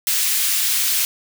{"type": "high-pass noise", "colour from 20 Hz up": "white", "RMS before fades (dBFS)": -19, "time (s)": [0.07, 1.05], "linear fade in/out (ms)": 0, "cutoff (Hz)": 2100, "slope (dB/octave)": 12, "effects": []}